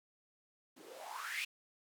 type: noise with band-pass filter sweep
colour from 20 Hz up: blue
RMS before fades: -44 dBFS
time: 0.76-1.45 s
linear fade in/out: 10 ms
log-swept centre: 270 to 2700 Hz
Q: 7.2
effects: none